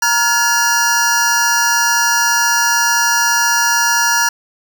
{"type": "tone cluster", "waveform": "square", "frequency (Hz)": [934, 1412, 1699, 5750], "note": ["A#5", "F6", "G#6", "F8"], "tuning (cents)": [3, 19, 39, 50], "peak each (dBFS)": -18, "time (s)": [0.02, 4.29], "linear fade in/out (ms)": 5, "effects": []}